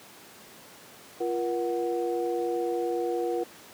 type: tone cluster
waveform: sine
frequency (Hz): 347.1 / 477.1 / 740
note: F4 / A#4 / F#5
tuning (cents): -11 / +40 / 0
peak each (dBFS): -29 / -29 / -34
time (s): 1.2-3.44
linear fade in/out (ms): 10
effects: pink hiss -49 dBFS RMS until 3.73 s + high-pass 200 Hz 12 dB/octave